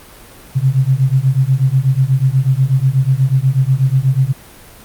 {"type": "beating tone pair", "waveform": "sine", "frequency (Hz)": [128.7, 136.9], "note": ["C3", "C#3"], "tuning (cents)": [-28, -21], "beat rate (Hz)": 8.2, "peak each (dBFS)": -13, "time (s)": [0.55, 4.33], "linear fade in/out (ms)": 20, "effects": ["pink hiss -39 dBFS RMS until 4.84 s", "Opus 32 kbps"]}